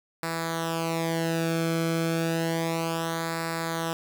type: tone with flanger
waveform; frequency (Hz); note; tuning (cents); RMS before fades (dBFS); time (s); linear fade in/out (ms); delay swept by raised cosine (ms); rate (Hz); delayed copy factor
sawtooth; 164.81; E3; 0; -28; 0.23-3.93; 0; 0.32 to 1.08; 0.31; -0.75
effects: none